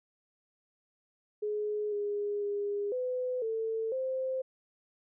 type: tone with pitch steps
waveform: sine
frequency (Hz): 420.5 / 411.2 / 407.7 / 504 / 446.6 / 522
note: G#4 / G#4 / G#4 / B4 / A4 / C5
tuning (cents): +22 / -17 / -32 / +35 / +26 / -4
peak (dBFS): -30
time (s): 1.42-4.42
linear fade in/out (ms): 10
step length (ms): 500
effects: none